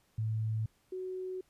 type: tone pair in turn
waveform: sine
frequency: 110 / 371.6 Hz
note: A2 / F#4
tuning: 0 / +7 cents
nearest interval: octave + major sixth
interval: 2107 cents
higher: second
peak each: -30 / -36 dBFS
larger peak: first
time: 0.18-0.66 / 0.92-1.41 s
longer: second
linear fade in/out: 5 ms
effects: pink hiss -71 dBFS RMS until 1.49 s + resampled to 32000 Hz